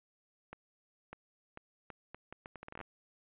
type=accelerating click train; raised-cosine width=0.5 ms; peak=-30 dBFS; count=16; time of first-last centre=0.53-2.812 s; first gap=600 ms; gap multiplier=0.74; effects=resampled to 8000 Hz